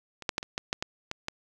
clicks, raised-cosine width 0.2 ms, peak -24 / -9 / -10 / -20 / -13 / -10 / -13 / -15 / -14 dBFS, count 9, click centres 0.223 / 0.292 / 0.381 / 0.429 / 0.579 / 0.729 / 0.825 / 1.114 / 1.284 s, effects none

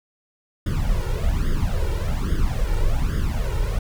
brown noise with flanger, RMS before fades -21 dBFS, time 0.66-3.79 s, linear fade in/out 5 ms, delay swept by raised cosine 0.59 to 2.19 ms, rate 1.2 Hz, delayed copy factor +0.95, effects none

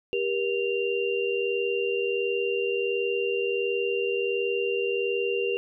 sine tone cluster, 394.1 / 475.5 / 2776 Hz, G4 / A#4 / F7, +9 / +34 / -11 cents, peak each -27 / -28 / -31 dBFS, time 0.13-5.57 s, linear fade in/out 0 ms, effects none

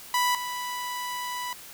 sawtooth tone pair in turn, 987.8 / 987.8 Hz, B5 / B5, 0 / 0 cents, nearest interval unison, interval 0 cents, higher neither, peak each -18 / -27 dBFS, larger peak first, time 0.14-0.35 / 0.35-1.53 s, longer second, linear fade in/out 2 ms, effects white hiss -45 dBFS RMS until 1.73 s

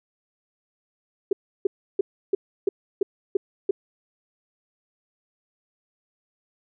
sine tone bursts, 392 Hz, G4, in tune, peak -16 dBFS, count 8, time 1.31-3.71 s, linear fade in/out 5 ms, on 20 ms, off 320 ms, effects none

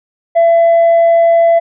sine tone with tanh clipping, 672 Hz, E5, 33 cents sharp, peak -6 dBFS, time 0.35-1.6 s, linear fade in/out 20 ms, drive 1 dB, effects none

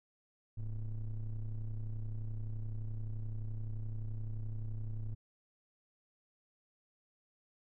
triangle ring-modulated tone, 61.7 Hz, B1, 1 cent flat, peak -31 dBFS, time 0.57-5.15 s, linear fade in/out 10 ms, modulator 45.9 Hz, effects none

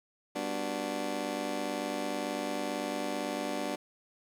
20% pulse chord, G major seventh, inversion none, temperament just, 196 / 245 / 294 / 367.5 Hz, G3 / B3 / D4 / F#4, 0 / -14 / +2 / -12 cents, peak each -36 / -34 / -31 / -37 dBFS, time 0.35-3.76 s, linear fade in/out 10 ms, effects low-pass 12000 Hz 12 dB/octave + 10-bit

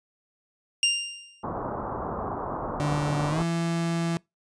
sawtooth tone with exponential decay, 2794 Hz, F7, in tune, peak -14 dBFS, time 0.83-1.43 s, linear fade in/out 1 ms, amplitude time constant 130 ms
white low-pass noise, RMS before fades -32 dBFS, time 1.43-3.43 s, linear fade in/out 10 ms, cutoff 1200 Hz, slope 48 dB/octave
35% pulse tone with pitch glide, 146.83 to 167.69 Hz, D3 to E3, 0 to +30 cents, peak -23 dBFS, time 2.8-4.17 s, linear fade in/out 0 ms, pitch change +230 cents, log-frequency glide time 3.29-3.41 s
effects noise-tail reverb RT60 0.2 s tail -25 dB re dry + resampled to 22050 Hz

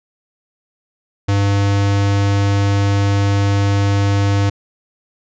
square tone, 100 Hz, G2, 35 cents sharp, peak -13 dBFS, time 1.28-4.5 s, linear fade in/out 10 ms, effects resampled to 16000 Hz

